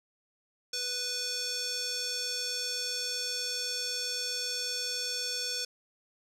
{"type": "tone with band-pass filter", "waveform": "square", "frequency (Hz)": 493.9, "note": "B4", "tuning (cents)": 0, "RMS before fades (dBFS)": -34, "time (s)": [0.73, 5.65], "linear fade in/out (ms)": 5, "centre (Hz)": 5400, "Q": 3.2, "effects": ["10-bit"]}